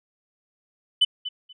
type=tone with echo; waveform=sine; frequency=3000 Hz; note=F#7; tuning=23 cents sharp; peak=-12 dBFS; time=1.01-1.05 s; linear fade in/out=10 ms; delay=240 ms; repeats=2; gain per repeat=-15 dB; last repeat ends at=1.53 s; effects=tanh soft clip ceiling -12 dBFS

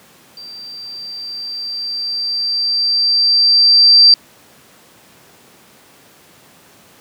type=tone with level ramp; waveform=sine; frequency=4692 Hz; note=D8; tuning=2 cents flat; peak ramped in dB=-31 to -3 dBFS; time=0.37-4.14 s; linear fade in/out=2 ms; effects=pink hiss -46 dBFS RMS until 7 s + high-pass 150 Hz 12 dB/octave

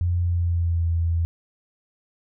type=tone with pitch glide; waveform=sine; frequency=87.6 to 83.74 Hz; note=F2 to E2; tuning=+6 to +28 cents; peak=-19 dBFS; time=0.01-1.25 s; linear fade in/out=0 ms; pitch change=-78 cents; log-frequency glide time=0.19-0.87 s; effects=none

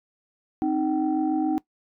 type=tone cluster; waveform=sine; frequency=263.7 / 310.9 / 765 Hz; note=C4 / D#4 / G5; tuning=+14 / -1 / -42 cents; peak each=-27 / -22 / -29 dBFS; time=0.62-1.58 s; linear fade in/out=0 ms; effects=noise-tail reverb RT60 0.1 s tail -20 dB re dry + tanh soft clip ceiling -13 dBFS

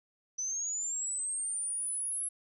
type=linear sweep; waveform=sine; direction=up; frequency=5970 to 10980 Hz; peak=-32 dBFS; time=0.38-2.29 s; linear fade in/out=10 ms; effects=none

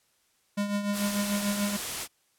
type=tone with tremolo; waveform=square; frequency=203.7 Hz; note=G#3; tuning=33 cents flat; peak=-25 dBFS; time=0.57-1.77 s; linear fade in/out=10 ms; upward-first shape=triangle; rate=6.8 Hz; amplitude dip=65%
type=noise; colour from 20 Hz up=white; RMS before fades=-33 dBFS; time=0.92-2.08 s; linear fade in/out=50 ms
effects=white hiss -69 dBFS RMS until 2.38 s + low-pass 12000 Hz 12 dB/octave

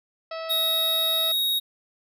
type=harmonic tone; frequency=650 Hz; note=E5; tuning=24 cents flat; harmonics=1 / 2 / 3 / 4 / 5 / 6 / 7 / 8; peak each=-32 / -37 / -44 / -44 / -48 / -46 / -47 / -47 dBFS; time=0.31-1.32 s; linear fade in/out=5 ms
type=tone; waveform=square; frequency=3768 Hz; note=A#7; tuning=18 cents sharp; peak=-22 dBFS; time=0.49-1.6 s; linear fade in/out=20 ms
effects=none

